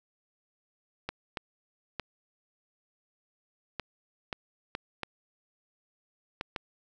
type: clicks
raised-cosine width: 0.3 ms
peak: -17 dBFS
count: 9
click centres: 1.09 / 1.372 / 1.997 / 3.797 / 4.328 / 4.751 / 5.033 / 6.411 / 6.562 s
effects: none